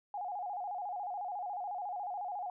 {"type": "tone with vibrato", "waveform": "sine", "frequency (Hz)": 770, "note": "G5", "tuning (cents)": -31, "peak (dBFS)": -36, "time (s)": [0.14, 2.5], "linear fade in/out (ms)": 2, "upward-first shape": "square", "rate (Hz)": 14, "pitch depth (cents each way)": 110, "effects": []}